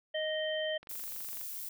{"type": "harmonic tone", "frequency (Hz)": 622.3, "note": "D#5", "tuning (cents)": 0, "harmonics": [1, 3, 5], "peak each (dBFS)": [-33, -39, -38], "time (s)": [0.14, 0.78], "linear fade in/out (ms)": 10}
{"type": "click train", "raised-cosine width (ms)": 0.3, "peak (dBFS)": -35, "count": 15, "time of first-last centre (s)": [0.83, 1.413], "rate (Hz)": 24}
{"type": "noise", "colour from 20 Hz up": "violet", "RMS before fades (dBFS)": -41, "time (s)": [0.89, 1.69], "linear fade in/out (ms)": 5}
{"effects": []}